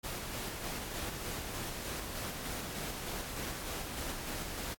pink noise with tremolo, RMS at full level -39 dBFS, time 0.03-4.75 s, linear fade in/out 20 ms, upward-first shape square, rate 3.3 Hz, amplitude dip 25%, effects AAC 64 kbps

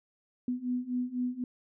sine beating tone pair, 246.3 / 250.3 Hz, B3 / B3, -5 / +23 cents, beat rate 4 Hz, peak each -34 / -32 dBFS, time 0.48-1.44 s, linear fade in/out 2 ms, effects none

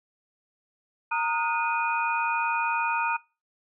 sine tone cluster, 925 / 1248 / 1441 / 2476 Hz, A#5 / D#6 / F#6 / D#7, -14 / +5 / -46 / -9 cents, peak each -27 / -32 / -31 / -30 dBFS, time 1.11-3.17 s, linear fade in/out 10 ms, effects noise-tail reverb RT60 0.3 s tail -24 dB re dry

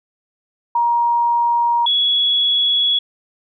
sine tone pair in turn, 945 / 3368 Hz, A#5 / G#7, +23 / +24 cents, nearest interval octave + minor seventh, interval 2201 cents, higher second, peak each -13 dBFS, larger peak neither, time 0.75-1.86 / 1.86-2.99 s, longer second, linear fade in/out 5 ms, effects none

